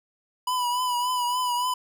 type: tone with vibrato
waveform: square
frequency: 987.8 Hz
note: B5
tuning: in tune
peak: -24 dBFS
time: 0.47-1.74 s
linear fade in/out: 5 ms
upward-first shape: triangle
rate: 3.5 Hz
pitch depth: 48 cents each way
effects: none